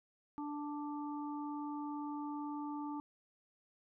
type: harmonic tone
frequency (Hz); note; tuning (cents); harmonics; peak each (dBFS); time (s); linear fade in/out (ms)
293.7; D4; 0; 1 / 3 / 4; -40 / -45 / -50; 0.38-3; 0
effects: none